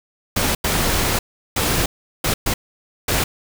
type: noise bursts at uneven times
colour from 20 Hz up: pink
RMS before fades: -19 dBFS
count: 6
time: 0.36-0.55 / 0.64-1.19 / 1.56-1.86 / 2.24-2.34 / 2.46-2.54 / 3.08-3.24 s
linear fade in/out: 5 ms
effects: none